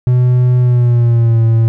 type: tone with pitch glide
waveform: triangle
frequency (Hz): 124.7 to 113.69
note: B2 to A#2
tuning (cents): +17 to -43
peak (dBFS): -5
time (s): 0.07-1.68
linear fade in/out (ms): 0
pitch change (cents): -160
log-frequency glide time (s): 0.59-1.42
effects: none